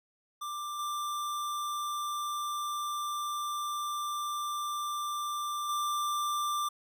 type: tone with level steps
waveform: square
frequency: 1183 Hz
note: D6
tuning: 12 cents sharp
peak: -36 / -33 / -30 dBFS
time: 0.41-6.69 s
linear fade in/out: 10 ms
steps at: 0.79 / 5.69 s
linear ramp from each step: 2 ms
effects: none